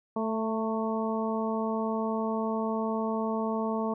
harmonic tone with a mistuned harmonic, 221.1 Hz, A3, 9 cents sharp, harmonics 1 / 2 / 3 / 4 / 5, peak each -30 / -33 / -35 / -36 / -37 dBFS, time 0.16-3.94 s, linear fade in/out 5 ms, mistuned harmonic 4, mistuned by +23 cents, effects none

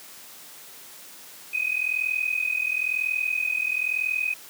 sine tone pair together, 2489 / 2530 Hz, D#7 / D#7, 0 / +28 cents, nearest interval unison, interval 28 cents, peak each -26 dBFS, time 1.53-4.34 s, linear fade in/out 10 ms, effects white hiss -45 dBFS RMS until 4.49 s + high-pass 150 Hz 12 dB/octave

